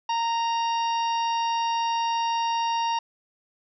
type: harmonic tone with a mistuned harmonic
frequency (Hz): 932.3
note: A#5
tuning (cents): 0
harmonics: 1 / 2 / 3 / 4 / 5 / 6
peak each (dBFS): -23 / -41 / -34 / -40 / -43 / -39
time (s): 0.09-2.99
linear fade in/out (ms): 5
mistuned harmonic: 1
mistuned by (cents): -16
effects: none